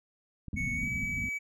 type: clicks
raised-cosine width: 5 ms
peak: -28 dBFS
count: 5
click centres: 0.483 / 0.542 / 0.643 / 0.832 / 0.874 s
type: low-pass noise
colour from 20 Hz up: white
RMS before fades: -37 dBFS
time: 0.53-1.29 s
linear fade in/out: 2 ms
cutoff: 260 Hz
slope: 96 dB/octave
type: tone with pitch glide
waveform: triangle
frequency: 2217 to 2283 Hz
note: C#7 to D7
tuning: 0 to -50 cents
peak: -30 dBFS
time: 0.56-1.39 s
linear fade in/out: 20 ms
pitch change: +50 cents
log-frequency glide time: 0.74-0.87 s
effects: none